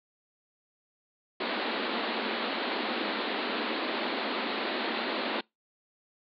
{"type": "band-pass noise", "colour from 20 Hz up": "pink", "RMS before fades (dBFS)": -32, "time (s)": [1.4, 5.41], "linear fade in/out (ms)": 5, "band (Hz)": [210, 4400], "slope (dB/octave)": 96, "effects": ["noise-tail reverb RT60 0.2 s tail -26 dB re dry"]}